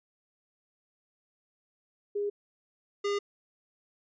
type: tone pair in turn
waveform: sine / square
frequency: 409 / 405.7 Hz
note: G#4 / G#4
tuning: -26 / -41 cents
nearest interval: unison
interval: 15 cents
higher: first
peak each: -28 dBFS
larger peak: neither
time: 2.15-2.3 / 3.04-3.19 s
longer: neither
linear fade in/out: 10 ms
effects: resampled to 16000 Hz